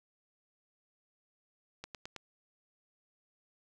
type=click train; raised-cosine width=0.2 ms; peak=-25 dBFS; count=4; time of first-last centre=1.84-2.163 s; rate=9.29 Hz; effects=none